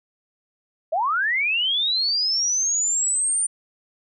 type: linear sweep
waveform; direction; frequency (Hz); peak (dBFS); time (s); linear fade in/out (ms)
sine; up; 594 to 9130; -19; 0.92-3.47; 10
effects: none